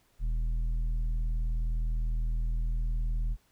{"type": "tone with tanh clipping", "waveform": "sine", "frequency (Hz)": 40.26, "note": "E1", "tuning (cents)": -40, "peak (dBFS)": -28, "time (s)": [0.19, 3.37], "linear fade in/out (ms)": 50, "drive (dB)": 7, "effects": ["pink hiss -68 dBFS RMS until 3.51 s"]}